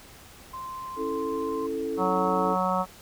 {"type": "tone", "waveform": "sine", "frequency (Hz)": 1043, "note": "C6", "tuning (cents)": -6, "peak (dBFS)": -34, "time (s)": [0.53, 1.67], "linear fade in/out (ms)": 10}
{"type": "chord", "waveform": "sine", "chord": "A major", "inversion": "first", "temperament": "just", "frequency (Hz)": [275, 330, 440], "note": ["C#4", "E4", "A4"], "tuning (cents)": [-14, 2, 0], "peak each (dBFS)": [-34, -34, -29], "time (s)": [0.96, 2.57], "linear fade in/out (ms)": 50}
{"type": "harmonic tone", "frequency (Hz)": 185, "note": "F#3", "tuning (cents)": 0, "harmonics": [1, 3, 4, 5, 6, 7], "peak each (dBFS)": [-30, -30, -30, -30, -30, -30], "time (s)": [1.97, 2.86], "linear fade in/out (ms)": 50}
{"effects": ["pink hiss -49 dBFS RMS until 3.01 s"]}